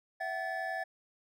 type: tone cluster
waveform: triangle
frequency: 663 / 754 / 1737 Hz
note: E5 / F#5 / A6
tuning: +10 / +32 / -23 cents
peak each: -37 / -36 / -36 dBFS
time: 0.2-0.84 s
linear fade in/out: 10 ms
effects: none